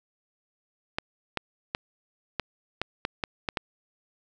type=clicks; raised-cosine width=0.3 ms; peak=-11 dBFS; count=9; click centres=0.985 / 1.373 / 1.749 / 2.397 / 2.816 / 3.051 / 3.238 / 3.488 / 3.572 s; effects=none